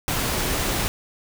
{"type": "noise", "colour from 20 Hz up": "pink", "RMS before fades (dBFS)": -24, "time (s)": [0.08, 0.88], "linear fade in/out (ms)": 0, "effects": []}